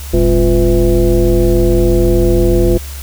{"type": "tone with frequency modulation", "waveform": "sine", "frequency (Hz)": 196.2, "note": "G3", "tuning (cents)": 2, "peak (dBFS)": -7, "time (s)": [0.13, 2.78], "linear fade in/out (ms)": 10, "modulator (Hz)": 153, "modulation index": 1.9, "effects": ["added 70 Hz sine -24 dBFS peak until 3.02 s", "white hiss -32 dBFS RMS until 3.02 s"]}